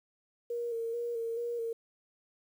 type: tone with vibrato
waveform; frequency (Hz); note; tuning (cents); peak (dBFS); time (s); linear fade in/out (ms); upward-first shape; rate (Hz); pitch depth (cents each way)
sine; 466.2; A#4; 0; -32; 0.5-1.73; 5; square; 2.3; 28
effects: 10-bit